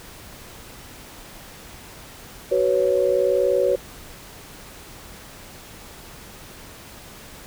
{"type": "chord", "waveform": "sine", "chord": "F# suspended fourth", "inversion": "none", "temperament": "equal with one note detuned", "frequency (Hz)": [375.2, 493.9, 554.4], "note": ["F#4", "B4", "C#5"], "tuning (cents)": [24, 0, 0], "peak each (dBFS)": [-22, -21, -20], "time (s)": [2.51, 3.76], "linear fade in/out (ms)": 10, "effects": ["pink hiss -42 dBFS RMS until 7.46 s"]}